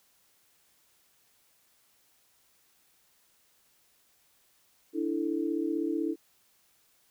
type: chord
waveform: sine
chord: D suspended second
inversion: none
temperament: equal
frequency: 293.7 / 329.6 / 440 Hz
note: D4 / E4 / A4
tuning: 0 / 0 / 0 cents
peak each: -32 / -30 / -36 dBFS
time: 4.93-6.16 s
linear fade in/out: 50 ms
effects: white hiss -67 dBFS RMS until 7.1 s